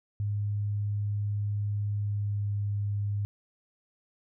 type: tone with pitch glide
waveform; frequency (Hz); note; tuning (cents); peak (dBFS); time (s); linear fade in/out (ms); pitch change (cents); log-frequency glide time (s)
sine; 103 to 102.11; G#2 to G#2; -14 to -29; -27; 0.2-3.25; 0; -15; 1.96-2.53
effects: none